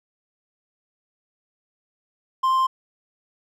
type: tone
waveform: triangle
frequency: 1048 Hz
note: C6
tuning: 2 cents sharp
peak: -15 dBFS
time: 2.43-2.67 s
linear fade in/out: 10 ms
effects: none